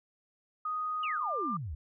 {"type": "tone with pitch glide", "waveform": "sine", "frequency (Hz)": [1244.5, 1193.8], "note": ["D#6", "D6"], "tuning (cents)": [0, 28], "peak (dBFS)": -31, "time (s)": [0.65, 1.57], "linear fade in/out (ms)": 5, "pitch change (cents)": -72, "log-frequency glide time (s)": [1.12, 1.34]}
{"type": "exponential sweep", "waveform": "sine", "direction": "down", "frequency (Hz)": [2992, 64.5], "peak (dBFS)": -35, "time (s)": [1.03, 1.75], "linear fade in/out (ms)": 5}
{"effects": []}